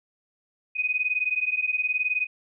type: beating tone pair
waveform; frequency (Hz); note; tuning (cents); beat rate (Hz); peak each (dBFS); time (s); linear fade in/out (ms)
sine; 2489 / 2508; D#7 / D#7; 0 / +13; 19; -26 / -26; 0.75-2.27; 20
effects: none